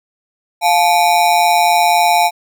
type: ring-modulated tone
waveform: square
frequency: 784 Hz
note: G5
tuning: in tune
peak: -7 dBFS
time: 0.61-2.31 s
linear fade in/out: 50 ms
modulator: 81.8 Hz
effects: none